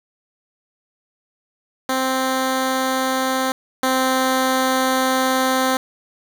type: tone pair in turn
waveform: 10% pulse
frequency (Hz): 261.6 / 260.5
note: C4 / C4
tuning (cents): 0 / -7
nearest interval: unison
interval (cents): 7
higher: first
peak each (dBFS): -10 / -8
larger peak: second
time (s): 1.89-3.52 / 3.83-5.77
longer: second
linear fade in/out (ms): 2
effects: none